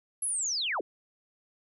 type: linear sweep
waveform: sine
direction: down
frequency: 11210 to 265.4 Hz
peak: -28 dBFS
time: 0.22-0.81 s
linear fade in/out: 5 ms
effects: none